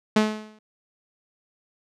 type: tone with exponential decay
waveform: sawtooth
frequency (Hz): 214.9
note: A3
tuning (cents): -41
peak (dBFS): -10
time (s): 0.16-0.59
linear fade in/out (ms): 5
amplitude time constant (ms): 92
effects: low-pass 6000 Hz 12 dB/octave